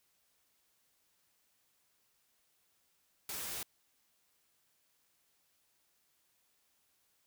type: noise with comb filter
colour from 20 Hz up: white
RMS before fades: -41 dBFS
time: 3.29-3.63 s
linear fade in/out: 2 ms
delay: 13 ms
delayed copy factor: -0.6
effects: white hiss -75 dBFS RMS until 7.26 s